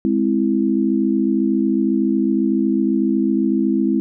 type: chord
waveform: sine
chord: Ab augmented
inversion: none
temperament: equal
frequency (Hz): 207.7 / 261.6 / 329.6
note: Ab3 / C4 / E4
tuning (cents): 0 / 0 / 0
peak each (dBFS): -19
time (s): 0.05-4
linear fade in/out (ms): 0
effects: none